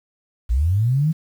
sine linear sweep, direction up, 52.6 to 164.81 Hz, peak -15 dBFS, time 0.49-1.13 s, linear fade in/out 20 ms, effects 8-bit

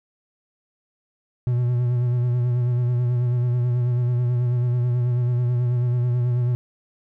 triangle tone with vibrato, 122.3 Hz, B2, 16 cents flat, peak -16 dBFS, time 1.47-6.55 s, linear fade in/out 0 ms, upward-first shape sine, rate 9.2 Hz, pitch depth 34 cents each way, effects none

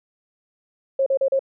sine tone bursts, 540 Hz, C#5, 45 cents flat, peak -16 dBFS, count 4, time 0.99-1.393 s, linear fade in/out 5 ms, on 73 ms, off 37 ms, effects none

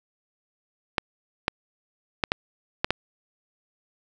clicks, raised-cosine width 0.3 ms, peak -5 dBFS, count 6, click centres 0.982 / 1.481 / 2.238 / 2.319 / 2.845 / 2.906 s, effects none

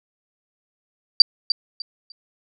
sine tone with echo, 4699 Hz, D8, in tune, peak -3 dBFS, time 1.2-1.22 s, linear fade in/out 2 ms, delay 300 ms, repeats 3, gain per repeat -12 dB, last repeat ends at 2.12 s, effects none

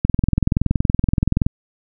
click train, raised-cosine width 5 ms, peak -3 dBFS, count 31, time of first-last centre 0.05-1.465 s, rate 21.2 Hz, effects none

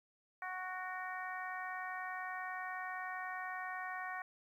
harmonic tone with a mistuned harmonic, 369.6 Hz, F#4, 2 cents flat, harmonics 2 / 3 / 4 / 5 / 6, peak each -45 / -46 / -47 / -45 / -53 dBFS, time 0.42-4.22 s, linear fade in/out 2 ms, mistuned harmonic 6, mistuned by +52 cents, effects 12-bit

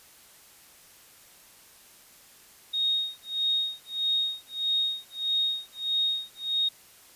sine tone with tremolo, 3729 Hz, A#7, in tune, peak -22 dBFS, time 2.73-6.69 s, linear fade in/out 10 ms, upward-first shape sine, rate 1.6 Hz, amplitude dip 100%, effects white hiss -54 dBFS RMS until 7.15 s + resampled to 32000 Hz

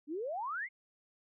sine exponential sweep, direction up, 277.2 to 2217 Hz, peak -35 dBFS, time 0.07-0.69 s, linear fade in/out 50 ms, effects none

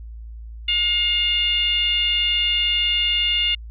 sine tone with frequency modulation, 2831 Hz, F7, 23 cents sharp, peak -17 dBFS, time 0.68-3.55 s, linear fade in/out 5 ms, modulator 696 Hz, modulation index 0.77, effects added 56 Hz sine -33 dBFS peak until 3.7 s

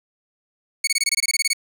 15% pulse tone bursts, 2223 Hz, C#7, 4 cents sharp, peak -10 dBFS, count 13, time 0.84-1.533 s, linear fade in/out 5 ms, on 33 ms, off 22 ms, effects none

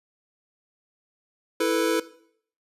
square chord, E suspended fourth, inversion none, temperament equal, 329.6 / 440 / 493.9 Hz, E4 / A4 / B4, 0 / 0 / 0 cents, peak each -26 dBFS, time 1.6-2 s, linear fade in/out 5 ms, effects noise-tail reverb RT60 0.6 s tail -17 dB re dry + resampled to 32000 Hz

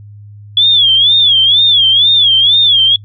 sine tone with vibrato, 3381 Hz, G#7, 30 cents sharp, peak -5 dBFS, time 0.57-2.96 s, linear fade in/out 2 ms, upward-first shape sine, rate 2.1 Hz, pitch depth 140 cents each way, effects noise-tail reverb RT60 0.1 s tail -25 dB re dry + added 103 Hz sine -31 dBFS peak until 3.04 s

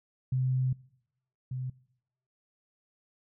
sine tone pair in turn, 129.2 / 128.46 Hz, C3 / C3, -21 / -31 cents, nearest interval unison, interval 10 cents, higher first, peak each -25 / -32 dBFS, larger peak first, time 0.32-0.73 / 1.51-1.7 s, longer first, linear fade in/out 5 ms, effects noise-tail reverb RT60 0.8 s tail -23 dB re dry

